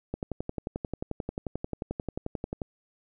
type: click train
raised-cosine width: 2 ms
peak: -18 dBFS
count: 29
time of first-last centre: 0.14-2.618 s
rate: 11.3 Hz
effects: none